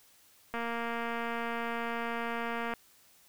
click train, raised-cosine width 0.5 ms, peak -21 dBFS, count 513, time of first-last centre 0.54-2.737 s, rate 233 Hz, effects white hiss -62 dBFS RMS until 3.28 s

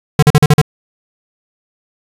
square tone bursts, 149 Hz, D3, 25 cents sharp, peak -4 dBFS, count 6, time 0.19-0.615 s, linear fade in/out 2 ms, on 35 ms, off 43 ms, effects resampled to 32000 Hz + 7-bit

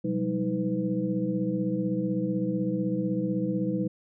sine tone cluster, 127 / 182.9 / 198.8 / 316.4 / 499.1 Hz, B2 / F#3 / G3 / D#4 / B4, +49 / -20 / +25 / +29 / +18 cents, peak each -35 / -30 / -31 / -30 / -34 dBFS, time 0.04-3.88 s, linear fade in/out 10 ms, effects none

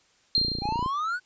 sine tone with exponential decay, 4186 Hz, C8, in tune, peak -18 dBFS, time 0.35-1 s, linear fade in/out 1 ms, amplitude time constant 140 ms
click train, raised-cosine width 3 ms, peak -20 dBFS, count 15, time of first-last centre 0.38-0.861 s, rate 29.1 Hz
triangle exponential sweep, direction up, 784 to 1521 Hz, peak -24 dBFS, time 0.61-1.2 s, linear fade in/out 50 ms
effects white hiss -63 dBFS RMS until 1.25 s + resampled to 16000 Hz

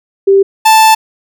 sine / 45% pulse tone pair in turn, 392 / 880 Hz, G4 / A5, 0 / 0 cents, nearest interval octave + major second, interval 1400 cents, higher second, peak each -3 dBFS, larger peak neither, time 0.27-0.43 / 0.65-0.95 s, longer second, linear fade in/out 10 ms, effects none

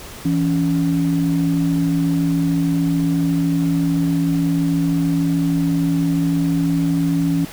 sine tone pair together, 166.32 / 280 Hz, E3 / C#4, +16 / +18 cents, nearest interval major sixth, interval 902 cents, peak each -17 dBFS, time 0.25-7.45 s, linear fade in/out 5 ms, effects tanh soft clip ceiling -8 dBFS + pink hiss -36 dBFS RMS until 7.52 s

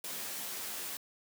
white noise with comb filter, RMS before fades -40 dBFS, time 0.04-0.97 s, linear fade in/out 2 ms, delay 12 ms, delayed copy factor -0.5, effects high-pass 150 Hz 12 dB/octave

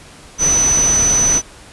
sine tone in noise, 6000 Hz, F#8, 23 cents sharp, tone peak -11 dBFS, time 0.38-1.42 s, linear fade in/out 50 ms, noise pink, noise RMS -22 dBFS, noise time 0.38-1.42 s, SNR +8 dB, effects pink hiss -40 dBFS RMS until 1.72 s + resampled to 24000 Hz

